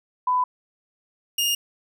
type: tone pair in turn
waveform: sine / sawtooth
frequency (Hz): 1000 / 2836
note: B5 / F7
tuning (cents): +21 / +26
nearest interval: octave + tritone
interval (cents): 1805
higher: second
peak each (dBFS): -18 / -17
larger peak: second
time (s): 0.27-0.44 / 1.38-1.55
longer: neither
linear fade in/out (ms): 5
effects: none